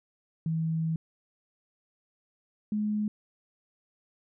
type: tone pair in turn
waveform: sine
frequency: 161.6 / 210.9 Hz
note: E3 / G#3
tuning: -34 / +27 cents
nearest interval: perfect fourth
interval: 461 cents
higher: second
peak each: -26 dBFS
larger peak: neither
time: 0.46-0.96 / 2.72-3.08 s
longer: first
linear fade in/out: 2 ms
effects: none